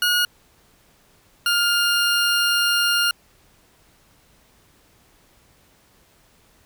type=tone pair in turn; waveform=20% pulse; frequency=1442 / 1409.1 Hz; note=F#6 / F6; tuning=-45 / +15 cents; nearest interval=unison; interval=40 cents; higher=first; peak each=-12 dBFS; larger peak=neither; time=0.02-0.25 / 1.46-3.11 s; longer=second; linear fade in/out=2 ms; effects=pink hiss -57 dBFS RMS until 6.65 s